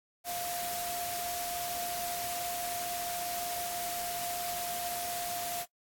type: tone in noise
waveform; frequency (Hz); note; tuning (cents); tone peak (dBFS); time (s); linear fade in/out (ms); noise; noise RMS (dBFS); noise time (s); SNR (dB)
sine; 702; F5; +9; -36; 0.24-5.66; 50; white; -38; 0.24-5.66; -1
effects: noise-tail reverb RT60 0.1 s tail -22 dB re dry + AAC 64 kbps